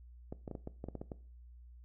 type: clicks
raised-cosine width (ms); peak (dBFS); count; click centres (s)
2; -28; 10; 0.325 / 0.478 / 0.513 / 0.552 / 0.674 / 0.841 / 0.886 / 0.953 / 1.015 / 1.118
effects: noise-tail reverb RT60 0.4 s tail -18 dB re dry + added 60 Hz sine -52 dBFS peak until 1.84 s